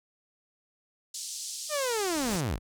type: band-pass noise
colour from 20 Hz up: white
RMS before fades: -38 dBFS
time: 1.14-2.41 s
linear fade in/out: 5 ms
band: 4200 to 8400 Hz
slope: 24 dB/octave
type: linear sweep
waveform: sawtooth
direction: down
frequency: 622.3 to 30.79 Hz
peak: -24 dBFS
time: 1.69-2.59 s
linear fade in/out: 50 ms
type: noise with exponential growth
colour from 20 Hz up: pink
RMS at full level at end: -36 dBFS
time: 1.8-2.36 s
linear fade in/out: 0 ms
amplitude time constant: 120 ms
effects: none